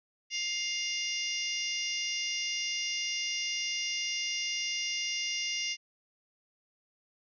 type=harmonic tone; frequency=703 Hz; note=F5; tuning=11 cents sharp; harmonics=3 / 4 / 5 / 6 / 7 / 8 / 9; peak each=-37 / -35 / -44 / -48 / -39 / -38 / -44 dBFS; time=0.3-5.77 s; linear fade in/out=50 ms; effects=none